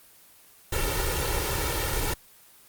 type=noise with comb filter; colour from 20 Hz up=pink; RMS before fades=-27 dBFS; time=0.72-2.14 s; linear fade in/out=5 ms; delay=2.2 ms; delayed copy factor=+0.75; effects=white hiss -54 dBFS RMS until 2.68 s + Opus 24 kbps